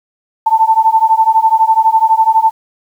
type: beating tone pair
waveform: sine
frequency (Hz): 883 / 895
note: A5 / A5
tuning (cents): +6 / +29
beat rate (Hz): 12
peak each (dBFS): -10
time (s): 0.46-2.51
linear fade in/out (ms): 10
effects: 7-bit